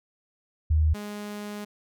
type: tone pair in turn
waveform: sine / sawtooth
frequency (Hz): 77.7 / 207.4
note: D#2 / G#3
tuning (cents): -2 / -2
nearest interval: octave + perfect fourth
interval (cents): 1700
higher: second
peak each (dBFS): -18 / -30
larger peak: first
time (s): 0.7-0.94 / 0.94-1.65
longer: second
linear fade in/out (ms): 10
effects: none